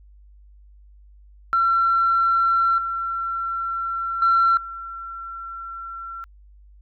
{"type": "tone with level steps", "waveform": "sine", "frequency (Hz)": 1356, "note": "E6", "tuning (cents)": 49, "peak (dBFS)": [-15, -23, -13, -31], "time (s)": [1.53, 6.24], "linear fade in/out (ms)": 0, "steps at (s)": [2.78, 4.22, 4.57], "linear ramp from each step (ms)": 2, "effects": ["tanh soft clip ceiling -10 dBFS", "added 50 Hz sine -46 dBFS peak until 6.81 s"]}